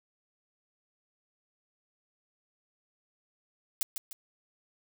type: noise with echo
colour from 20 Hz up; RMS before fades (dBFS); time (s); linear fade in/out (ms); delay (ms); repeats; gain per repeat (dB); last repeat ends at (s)
blue; -29; 3.81-3.83; 0; 150; 2; -7; 4.13
effects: none